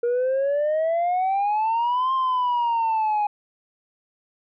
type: exponential two-way sweep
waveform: sine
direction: up then down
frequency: 471.5 to 1060 to 825 Hz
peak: -17 dBFS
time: 0.03-3.27 s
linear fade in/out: 5 ms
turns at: 2.13 s
effects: tanh soft clip ceiling -18 dBFS